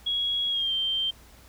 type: tone with pitch glide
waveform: sine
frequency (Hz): 3322 to 3150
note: G#7 to G7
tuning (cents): 0 to +8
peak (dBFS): -24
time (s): 0.06-1.11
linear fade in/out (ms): 10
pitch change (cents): -92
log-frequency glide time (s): 0.49-0.72
effects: added 60 Hz sine -53 dBFS peak until 1.48 s + pink hiss -54 dBFS RMS until 1.48 s

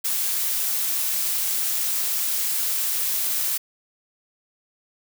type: noise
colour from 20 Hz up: blue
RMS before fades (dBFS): -24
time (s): 0.04-3.58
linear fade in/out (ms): 10
effects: none

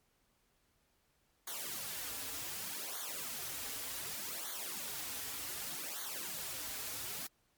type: noise with flanger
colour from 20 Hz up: white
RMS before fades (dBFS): -42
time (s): 1.47-7.27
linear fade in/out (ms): 5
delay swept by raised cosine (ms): 0.38 to 5.68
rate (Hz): 0.66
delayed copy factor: -0.9
effects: pink hiss -75 dBFS RMS until 7.57 s + MP3 96 kbps

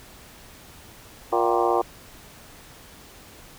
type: harmonic tone with a mistuned harmonic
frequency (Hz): 117.6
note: A#2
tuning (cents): +16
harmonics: 3 / 4 / 5 / 6 / 7 / 8 / 9 / 10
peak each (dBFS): -25 / -25 / -29 / -27 / -25 / -29 / -28 / -32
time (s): 1.32-1.82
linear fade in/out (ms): 10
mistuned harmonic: 7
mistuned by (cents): -91
effects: pink hiss -47 dBFS RMS until 3.58 s

